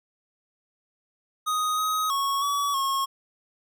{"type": "tone with pitch steps", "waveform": "square", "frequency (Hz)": [1248, 1262, 1104, 1137, 1088], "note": ["D#6", "D#6", "C#6", "C#6", "C#6"], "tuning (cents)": [5, 24, -7, 44, -33], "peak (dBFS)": -24, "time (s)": [1.46, 3.06], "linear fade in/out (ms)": 20, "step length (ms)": 320, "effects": []}